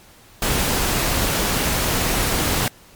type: noise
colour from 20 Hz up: pink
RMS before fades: -20 dBFS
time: 0.42-2.68 s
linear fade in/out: 2 ms
effects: pink hiss -48 dBFS RMS until 2.95 s + MP3 96 kbps